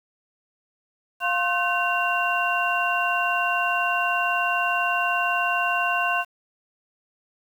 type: tone cluster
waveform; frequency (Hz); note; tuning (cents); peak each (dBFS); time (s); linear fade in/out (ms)
sine; 702 / 1063 / 1523 / 2764; F5 / C6 / F#6 / F7; +9 / +27 / +50 / -19; -26; 1.2-6.25; 50
effects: 8-bit